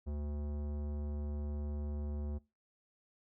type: tone with tanh clipping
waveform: sine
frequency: 73.42 Hz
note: D2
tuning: in tune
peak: -38 dBFS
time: 0.06-2.39 s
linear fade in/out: 20 ms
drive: 17 dB
effects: noise-tail reverb RT60 0.3 s tail -24 dB re dry